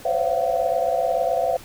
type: tone cluster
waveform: sine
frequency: 512 / 530 / 561 / 679 / 746 Hz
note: C5 / C5 / C#5 / F5 / F#5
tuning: -38 / +22 / +21 / -49 / +14 cents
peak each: -26 / -28 / -28 / -22 / -26 dBFS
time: 0.05-1.57 s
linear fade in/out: 5 ms
effects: pink hiss -43 dBFS RMS until 1.64 s